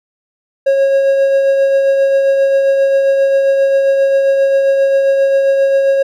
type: tone with tremolo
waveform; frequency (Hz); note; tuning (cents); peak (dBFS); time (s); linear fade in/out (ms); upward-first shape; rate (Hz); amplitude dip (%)
triangle; 546; C#5; -26; -5; 0.66-6.03; 10; triangle; 7.5; 35
effects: none